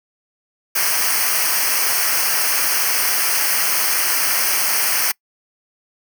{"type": "noise with comb filter", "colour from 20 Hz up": "white", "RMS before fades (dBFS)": -18, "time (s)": [0.75, 5.12], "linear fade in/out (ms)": 10, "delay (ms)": 0.27, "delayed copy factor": -0.9, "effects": ["noise-tail reverb RT60 0.1 s tail -25 dB re dry"]}